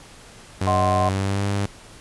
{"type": "tone with pitch glide", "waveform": "sawtooth", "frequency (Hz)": [95.3, 100.33], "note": ["G2", "G2"], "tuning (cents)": [-48, 41], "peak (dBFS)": -17, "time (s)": [0.61, 1.66], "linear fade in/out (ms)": 5, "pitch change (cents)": 89, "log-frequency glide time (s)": [1.07, 1.44]}
{"type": "chord", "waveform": "sine", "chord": "C diminished", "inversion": "first", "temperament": "equal", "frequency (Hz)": [622.3, 740, 1046.5], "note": ["Eb5", "Gb5", "C6"], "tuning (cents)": [0, 0, 0], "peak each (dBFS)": [-23, -22, -23], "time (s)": [0.67, 1.09], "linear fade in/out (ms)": 2}
{"effects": ["pink hiss -45 dBFS RMS until 2 s", "resampled to 24000 Hz"]}